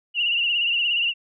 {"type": "tone with vibrato", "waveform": "sine", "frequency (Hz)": 2818, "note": "F7", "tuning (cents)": 15, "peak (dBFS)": -19, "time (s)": [0.14, 1.14], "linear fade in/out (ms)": 50, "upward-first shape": "triangle", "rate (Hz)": 17, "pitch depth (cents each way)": 81, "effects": []}